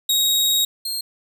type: tone pair in turn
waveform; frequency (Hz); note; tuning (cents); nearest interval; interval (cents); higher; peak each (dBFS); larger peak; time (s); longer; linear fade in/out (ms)
sawtooth; 3784 / 4216; A#7 / C8; +25 / +12; major second; 187; second; -13 / -21; first; 0.09-0.65 / 0.85-1.01; first; 5
effects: none